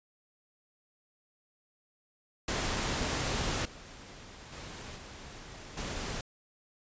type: noise with level steps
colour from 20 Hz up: pink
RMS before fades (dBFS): -32 / -49 / -44 / -47 / -37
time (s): 2.48-6.21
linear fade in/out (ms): 2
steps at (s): 3.65 / 4.52 / 4.96 / 5.77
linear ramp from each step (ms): 5
effects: resampled to 16000 Hz